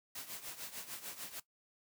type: noise with tremolo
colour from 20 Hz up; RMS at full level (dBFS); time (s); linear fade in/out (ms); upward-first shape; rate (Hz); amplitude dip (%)
white; -43; 0.15-1.4; 5; triangle; 6.7; 80
effects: noise-tail reverb RT60 0.1 s tail -17 dB re dry + high-pass 100 Hz 12 dB/octave